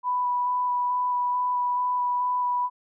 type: tone with vibrato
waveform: sine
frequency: 987.8 Hz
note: B5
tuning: in tune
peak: -22 dBFS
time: 0.03-2.7 s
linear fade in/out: 50 ms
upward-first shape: square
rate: 2.3 Hz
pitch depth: 8 cents each way
effects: none